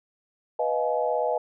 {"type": "chord", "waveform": "sine", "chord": "F half-diminished seventh", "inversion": "second", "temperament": "equal with one note detuned", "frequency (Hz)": [493.9, 622.3, 698.5, 850.5], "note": ["Cb5", "Eb5", "F5", "Ab5"], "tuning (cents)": [0, 0, 0, 41], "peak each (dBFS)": [-27, -27, -30, -29], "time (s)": [0.59, 1.38], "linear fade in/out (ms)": 5, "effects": []}